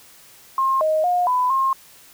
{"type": "tone with pitch steps", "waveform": "sine", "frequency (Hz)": [1066, 625, 715, 1000, 1068], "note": ["C6", "D#5", "F5", "B5", "C6"], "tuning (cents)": [32, 8, 41, 21, 35], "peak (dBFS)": -16, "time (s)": [0.58, 1.73], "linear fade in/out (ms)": 2, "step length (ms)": 230, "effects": ["white hiss -48 dBFS RMS until 2.13 s"]}